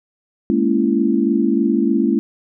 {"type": "chord", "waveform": "sine", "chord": "A# half-diminished seventh", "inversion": "third", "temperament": "just", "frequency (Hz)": [209.8, 233.1, 279.7, 335.6], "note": ["G#3", "A#3", "C#4", "E4"], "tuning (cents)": [18, 0, 16, 31], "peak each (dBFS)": -19, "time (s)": [0.5, 2.19], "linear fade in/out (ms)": 0, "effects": []}